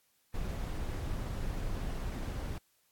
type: noise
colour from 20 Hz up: brown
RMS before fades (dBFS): -36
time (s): 0.34-2.58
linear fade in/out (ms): 2
effects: white hiss -72 dBFS RMS until 2.91 s + AAC 64 kbps